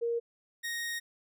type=tone pair in turn; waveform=sine / sawtooth; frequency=468.1 / 1867 Hz; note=A#4 / A#6; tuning=+7 / +2 cents; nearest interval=2 octaves; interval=2395 cents; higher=second; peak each=-28 / -30 dBFS; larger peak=first; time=0.01-0.2 / 0.63-1 s; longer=second; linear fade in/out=20 ms; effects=none